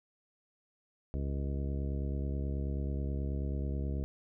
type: harmonic tone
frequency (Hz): 69.3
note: C#2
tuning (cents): 0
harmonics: 1 / 2 / 3 / 4 / 5 / 6 / 7 / 9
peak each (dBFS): -33 / -39 / -43 / -45 / -47 / -49 / -50 / -52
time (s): 1.14-4.04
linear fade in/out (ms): 0
effects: none